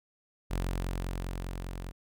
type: tone with level ramp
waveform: sawtooth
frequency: 45 Hz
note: F#1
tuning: 47 cents flat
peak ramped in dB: -25 to -34 dBFS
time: 0.5-1.92 s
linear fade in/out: 20 ms
effects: none